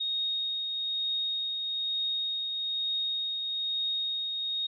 sine tone with tremolo, 3729 Hz, A#7, in tune, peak -27 dBFS, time 0-4.67 s, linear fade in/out 10 ms, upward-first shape triangle, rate 1.1 Hz, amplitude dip 35%, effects none

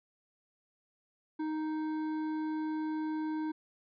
triangle tone with hard clipping, 311.2 Hz, D#4, in tune, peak -34 dBFS, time 1.39-3.52 s, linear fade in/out 10 ms, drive 13 dB, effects resampled to 11025 Hz

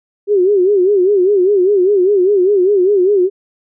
sine tone with vibrato, 386 Hz, G4, 27 cents flat, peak -8 dBFS, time 0.27-3.3 s, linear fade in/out 50 ms, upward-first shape sine, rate 5 Hz, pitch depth 140 cents each way, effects none

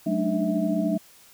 sine tone cluster, 185.4 / 215.2 / 287.7 / 301.4 / 652 Hz, F#3 / A3 / D4 / D4 / E5, +4 / -38 / -36 / +45 / -19 cents, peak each -27 / -27 / -32 / -27 / -29 dBFS, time 0.06-0.98 s, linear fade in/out 10 ms, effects white hiss -53 dBFS RMS until 1.33 s

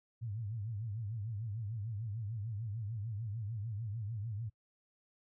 sine tone with vibrato, 108.5 Hz, A2, 24 cents flat, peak -37 dBFS, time 0.21-4.5 s, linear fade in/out 20 ms, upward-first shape triangle, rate 6.7 Hz, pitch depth 200 cents each way, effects noise-tail reverb RT60 0.1 s tail -23 dB re dry

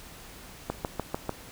click train, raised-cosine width 1 ms, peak -14 dBFS, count 5, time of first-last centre 0.7-1.293 s, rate 6.74 Hz, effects pink hiss -47 dBFS RMS until 1.51 s

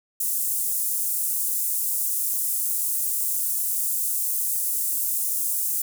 pink high-pass noise, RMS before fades -25 dBFS, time 0.2-5.82 s, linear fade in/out 5 ms, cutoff 8800 Hz, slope 24 dB/octave, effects none

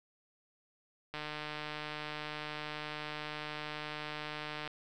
click train, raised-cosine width 0.3 ms, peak -24 dBFS, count 535, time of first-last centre 1.14-4.676 s, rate 151 Hz, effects none

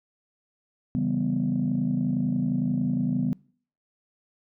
sine chord, C# half-diminished seventh, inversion none, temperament equal, 138.59 / 164.81 / 196 / 246.9 Hz, C#3 / E3 / G3 / B3, 0 / 0 / 0 / 0 cents, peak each -29 / -30 / -28 / -25 dBFS, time 0.95-3.33 s, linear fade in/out 0 ms, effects noise-tail reverb RT60 0.5 s tail -24 dB re dry + tanh soft clip ceiling -16 dBFS

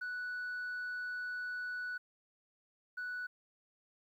sine tone pair in turn, 1480 / 1480 Hz, F#6 / F#6, 0 / 0 cents, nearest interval unison, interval 0 cents, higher neither, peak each -35 / -36 dBFS, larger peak first, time 0.01-1.98 / 2.97-3.27 s, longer first, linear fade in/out 10 ms, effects tanh soft clip ceiling -36 dBFS + 12-bit

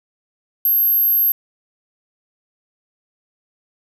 sine tone, 12544 Hz, G9, in tune, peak -11 dBFS, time 0.65-1.32 s, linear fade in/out 2 ms, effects tanh soft clip ceiling -10 dBFS

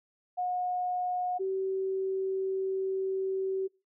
sine tone pair in turn, 724 / 382.5 Hz, F#5 / G4, -38 / -42 cents, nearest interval major seventh, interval 1104 cents, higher first, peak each -28 dBFS, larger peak neither, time 0.37-1.39 / 1.39-3.68 s, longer second, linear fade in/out 20 ms, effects noise-tail reverb RT60 0.3 s tail -25 dB re dry

